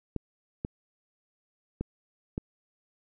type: clicks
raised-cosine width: 3 ms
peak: -18 dBFS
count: 4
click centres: 0.163 / 0.649 / 1.81 / 2.379 s
effects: none